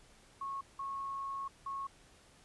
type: tone bursts at uneven times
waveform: sine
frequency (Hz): 1096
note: C#6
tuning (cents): -20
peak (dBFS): -37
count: 3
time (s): 0.41-0.61 / 0.79-1.48 / 1.66-1.87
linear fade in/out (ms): 5
effects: pink hiss -62 dBFS RMS until 2.44 s + resampled to 24000 Hz